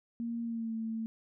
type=tone with pitch glide; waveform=sine; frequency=233.1 to 224 Hz; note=A#3 to A3; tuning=0 to +31 cents; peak=-33 dBFS; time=0.2-1.06 s; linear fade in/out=0 ms; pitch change=-69 cents; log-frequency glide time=0.43-0.73 s; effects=none